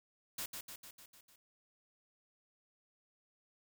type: noise with echo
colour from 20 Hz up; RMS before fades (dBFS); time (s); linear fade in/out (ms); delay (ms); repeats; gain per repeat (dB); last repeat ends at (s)
white; -41; 0.38-0.46; 5; 150; 6; -4; 1.36
effects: none